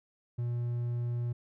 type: tone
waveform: triangle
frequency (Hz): 120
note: B2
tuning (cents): -49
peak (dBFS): -28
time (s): 0.38-1.33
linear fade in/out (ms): 10
effects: none